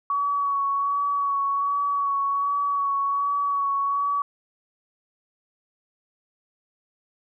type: tone with vibrato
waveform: sine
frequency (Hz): 1126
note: C#6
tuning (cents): +27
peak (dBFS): -21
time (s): 0.1-4.22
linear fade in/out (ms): 2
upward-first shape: sine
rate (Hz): 1.3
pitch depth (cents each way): 21
effects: none